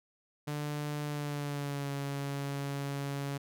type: tone with pitch glide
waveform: sawtooth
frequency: 147.8 to 140.39 Hz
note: D3 to C#3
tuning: +11 to +22 cents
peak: -30 dBFS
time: 0.47-3.38 s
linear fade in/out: 10 ms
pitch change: -89 cents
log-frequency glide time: 1.05-1.92 s
effects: none